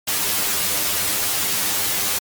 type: noise with comb filter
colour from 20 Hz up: white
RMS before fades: -21 dBFS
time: 0.07-2.19 s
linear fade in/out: 10 ms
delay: 10 ms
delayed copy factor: +0.75
effects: MP3 96 kbps